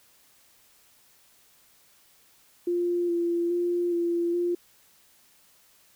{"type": "tone with vibrato", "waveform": "sine", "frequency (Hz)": 346.1, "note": "F4", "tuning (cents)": -16, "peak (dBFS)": -23, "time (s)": [2.67, 4.55], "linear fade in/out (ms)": 5, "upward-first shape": "square", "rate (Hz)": 1.2, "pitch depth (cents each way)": 17, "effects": ["white hiss -60 dBFS RMS until 5.95 s"]}